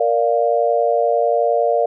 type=chord; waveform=sine; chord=Bb major; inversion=none; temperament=equal; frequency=466.2 / 587.3 / 698.5 Hz; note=Bb4 / D5 / F5; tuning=0 / 0 / 0 cents; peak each=-18 dBFS; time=0-1.86 s; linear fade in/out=5 ms; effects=none